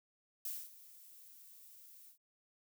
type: noise with ADSR envelope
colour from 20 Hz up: violet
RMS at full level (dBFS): -40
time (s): 0.45-2.18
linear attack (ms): 3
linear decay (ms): 240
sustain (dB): -18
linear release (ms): 100
effects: none